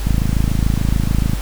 click train, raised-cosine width 5 ms, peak -4 dBFS, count 35, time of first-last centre 0.07-1.334 s, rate 26.9 Hz, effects added 50 Hz sine -20 dBFS peak until 1.41 s + pink hiss -32 dBFS RMS until 1.41 s

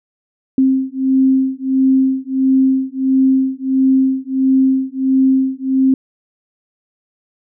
sine beating tone pair, 263.7 / 265.2 Hz, C4 / C4, +14 / +23 cents, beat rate 1.5 Hz, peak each -14 dBFS, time 0.58-5.94 s, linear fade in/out 2 ms, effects none

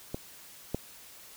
clicks, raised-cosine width 2 ms, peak -20 / -16 dBFS, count 2, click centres 0.145 / 0.746 s, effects white hiss -51 dBFS RMS until 1.36 s

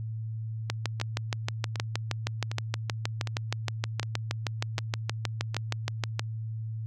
two click trains, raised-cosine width 0.2 ms, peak -11 / -17 dBFS, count 36 / 7, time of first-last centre 0.7-6.195 / 1-5.545 s, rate 6.37 / 1.32 Hz, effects added 111 Hz sine -32 dBFS peak until 6.86 s

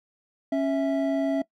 triangle tone pair together, 275.2 / 656 Hz, C#4 / E5, -12 / -9 cents, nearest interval octave + minor third, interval 1503 cents, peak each -22 / -24 dBFS, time 0.52-1.42 s, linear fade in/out 5 ms, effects noise-tail reverb RT60 0.1 s tail -21 dB re dry

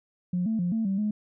sine tone with pitch steps, 178.6 / 222.2 / 176.2 / 223.8 / 193.9 / 211.2 Hz, F3 / A3 / F3 / A3 / G3 / G#3, +39 / +17 / +16 / +30 / -19 / +29 cents, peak -23 dBFS, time 0.33-1.11 s, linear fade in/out 5 ms, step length 130 ms, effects tanh soft clip ceiling -19 dBFS

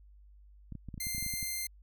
clicks, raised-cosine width 5 ms, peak -30 dBFS, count 12, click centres 0.723 / 0.753 / 0.887 / 0.942 / 0.978 / 1.069 / 1.148 / 1.181 / 1.226 / 1.264 / 1.338 / 1.428 s
5% pulse tone, 2093 Hz, C7, in tune, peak -24 dBFS, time 1-1.67 s, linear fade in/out 5 ms
effects added 50 Hz sine -54 dBFS peak until 1.82 s

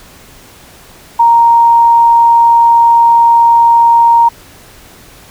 sine tone, 932.3 Hz, A#5, in tune, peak -3 dBFS, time 1.19-4.29 s, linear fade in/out 10 ms, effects pink hiss -38 dBFS RMS until 5.3 s

